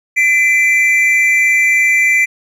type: tone pair together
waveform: triangle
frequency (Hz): 2027 / 2350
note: B6 / D7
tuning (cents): +45 / +1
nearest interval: minor third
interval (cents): 256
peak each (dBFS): -10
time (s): 0.16-2.26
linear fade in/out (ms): 20
effects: none